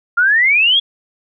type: exponential sweep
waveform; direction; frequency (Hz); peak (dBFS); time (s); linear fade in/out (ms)
sine; up; 1376 to 3399; -9; 0.17-0.8; 10
effects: none